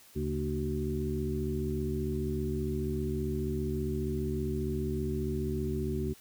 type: harmonic tone with a mistuned harmonic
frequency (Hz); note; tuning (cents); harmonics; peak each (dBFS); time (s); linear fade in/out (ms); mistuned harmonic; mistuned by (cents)
75; D2; +37; 1 / 2 / 3 / 4 / 5; -35 / -36 / -36 / -41 / -35; 0.15-6.14; 20; 2; -100
effects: white hiss -57 dBFS RMS until 6.2 s